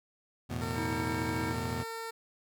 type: chord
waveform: 25% pulse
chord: E suspended fourth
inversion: none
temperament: just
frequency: 82.41 / 109.88 / 123.61 Hz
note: E2 / A2 / B2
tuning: 0 / -2 / +2 cents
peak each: -35 / -35 / -34 dBFS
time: 0.49-1.84 s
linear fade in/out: 20 ms
type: tone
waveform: 15% pulse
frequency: 454 Hz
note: A#4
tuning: 46 cents flat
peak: -31 dBFS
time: 0.61-2.11 s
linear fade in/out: 10 ms
type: harmonic tone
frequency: 319.5 Hz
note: D#4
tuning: 46 cents sharp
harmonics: 1 / 3 / 5 / 7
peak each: -36 / -41 / -43 / -44 dBFS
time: 0.74-1.55 s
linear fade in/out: 50 ms
effects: none